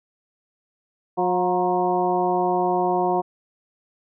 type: harmonic tone with a mistuned harmonic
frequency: 180 Hz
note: F#3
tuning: 47 cents flat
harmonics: 1 / 2 / 3 / 4 / 5 / 6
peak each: -30 / -23 / -30 / -22 / -26 / -33 dBFS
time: 1.17-3.22 s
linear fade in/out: 20 ms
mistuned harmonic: 5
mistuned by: +68 cents
effects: none